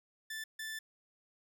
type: tone bursts at uneven times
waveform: sawtooth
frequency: 1760 Hz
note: A6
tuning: in tune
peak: -36 dBFS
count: 2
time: 0.3-0.44 / 0.59-0.79 s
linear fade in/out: 5 ms
effects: none